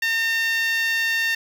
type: tone with high-pass filter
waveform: 10% pulse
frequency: 909 Hz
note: A#5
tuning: 44 cents flat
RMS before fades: -22 dBFS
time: 0.02-1.35 s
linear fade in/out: 5 ms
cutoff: 2000 Hz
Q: 9
effects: none